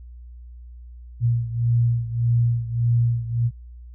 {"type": "beating tone pair", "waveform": "sine", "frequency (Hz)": [117.7, 119.4], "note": ["A#2", "A#2"], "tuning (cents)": [17, 42], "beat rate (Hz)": 1.7, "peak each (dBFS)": [-19, -23], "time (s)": [1.2, 3.51], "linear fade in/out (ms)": 50, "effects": ["added 60 Hz sine -38 dBFS peak until 3.94 s"]}